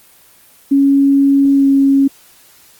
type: tone with pitch glide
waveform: sine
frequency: 277.2 to 274.5 Hz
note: C#4 to C#4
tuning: 0 to -17 cents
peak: -7 dBFS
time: 0.71-2.08 s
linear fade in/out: 10 ms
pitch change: -17 cents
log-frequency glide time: 1.54-1.66 s
effects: white hiss -46 dBFS RMS until 2.79 s + Opus 24 kbps